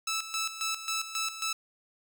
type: tone with tremolo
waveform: 10% pulse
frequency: 1313 Hz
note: E6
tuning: 7 cents flat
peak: -21 dBFS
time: 0.07-1.53 s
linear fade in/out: 5 ms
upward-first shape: square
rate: 3.7 Hz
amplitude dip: 70%
effects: none